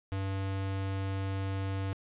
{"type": "tone", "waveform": "square", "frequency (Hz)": 96.9, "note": "G2", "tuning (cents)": -20, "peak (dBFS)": -32, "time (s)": [0.12, 1.93], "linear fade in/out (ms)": 0, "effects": ["resampled to 8000 Hz", "11-bit"]}